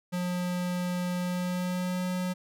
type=tone with pitch glide; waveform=square; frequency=178.9 to 182.03 Hz; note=F3 to F#3; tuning=+42 to -28 cents; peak=-29 dBFS; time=0.12-2.34 s; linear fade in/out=20 ms; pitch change=+30 cents; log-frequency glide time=1.18-2.05 s; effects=none